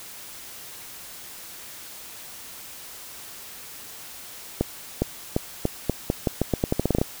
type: accelerating click train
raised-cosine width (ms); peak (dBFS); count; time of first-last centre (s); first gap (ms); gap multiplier
2; -7; 17; 4.61-7.015; 410; 0.84
effects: white hiss -41 dBFS RMS until 7.2 s